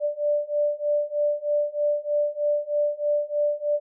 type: beating tone pair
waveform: sine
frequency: 587.3 / 590.5 Hz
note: D5 / D5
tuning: 0 / +9 cents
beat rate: 3.2 Hz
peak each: -25 / -24 dBFS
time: 0-3.8 s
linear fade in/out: 50 ms
effects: none